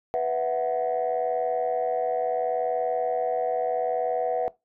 sine chord, B suspended fourth, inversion none, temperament equal, 493.9 / 659.3 / 740 Hz, B4 / E5 / F#5, 0 / 0 / 0 cents, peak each -26 dBFS, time 0.14-4.48 s, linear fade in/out 0 ms, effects noise-tail reverb RT60 0.2 s tail -21 dB re dry + tanh soft clip ceiling -17 dBFS

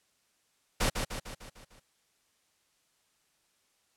pink noise with echo, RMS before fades -27 dBFS, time 0.8-0.9 s, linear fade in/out 10 ms, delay 150 ms, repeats 6, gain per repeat -5 dB, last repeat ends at 1.8 s, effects white hiss -72 dBFS RMS until 3.96 s + low-pass 10000 Hz 12 dB/octave

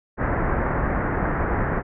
pink low-pass noise, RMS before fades -23 dBFS, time 0.17-1.83 s, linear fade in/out 50 ms, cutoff 1900 Hz, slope 48 dB/octave, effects none

